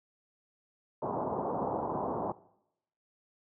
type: low-pass noise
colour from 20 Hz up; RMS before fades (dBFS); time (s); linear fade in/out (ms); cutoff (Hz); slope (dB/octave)
white; -33; 1.02-2.32; 5; 1000; 48
effects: noise-tail reverb RT60 0.8 s tail -20 dB re dry + high-pass 150 Hz 12 dB/octave